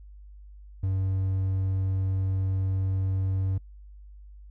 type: tone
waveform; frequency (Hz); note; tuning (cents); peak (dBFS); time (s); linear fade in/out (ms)
triangle; 95.3; G2; -48; -22; 0.83-3.58; 5
effects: noise-tail reverb RT60 0.1 s tail -24 dB re dry + added 50 Hz sine -44 dBFS peak until 4.5 s